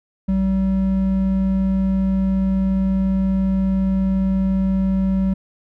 triangle tone pair together, 56.9 / 191.4 Hz, A#1 / G3, -41 / -41 cents, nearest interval octave + major sixth, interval 2100 cents, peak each -23 / -14 dBFS, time 0.28-5.34 s, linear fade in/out 10 ms, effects none

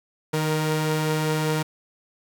sawtooth tone pair together, 154.66 / 469.1 Hz, D#3 / A#4, -10 / +11 cents, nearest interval octave + perfect fifth, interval 1921 cents, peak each -19 / -23 dBFS, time 0.33-1.63 s, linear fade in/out 10 ms, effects none

